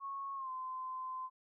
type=tone with pitch glide; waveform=sine; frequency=1100 to 1032.3 Hz; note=C#6 to C6; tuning=-14 to -24 cents; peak=-39 dBFS; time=0-1.3 s; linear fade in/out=50 ms; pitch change=-110 cents; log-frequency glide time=0.35-0.5 s; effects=none